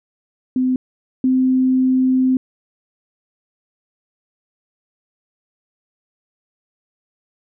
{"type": "tone pair in turn", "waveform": "sine", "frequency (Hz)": [256.1, 258.5], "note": ["C4", "C4"], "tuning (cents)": [-37, -21], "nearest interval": "unison", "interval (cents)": 16, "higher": "second", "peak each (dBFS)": [-14, -12], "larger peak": "second", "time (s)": [[0.56, 0.76], [1.24, 2.37]], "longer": "second", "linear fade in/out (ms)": 2, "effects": []}